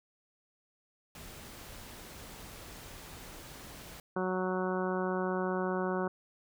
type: noise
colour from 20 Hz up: pink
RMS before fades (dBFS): -48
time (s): 1.15-4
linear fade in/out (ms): 2
type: harmonic tone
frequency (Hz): 185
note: F#3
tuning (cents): 0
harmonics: 1 / 2 / 3 / 4 / 5 / 6 / 7 / 8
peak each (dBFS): -35 / -34 / -38 / -41 / -41 / -41 / -44 / -42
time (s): 4.16-6.08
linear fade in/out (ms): 5
effects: none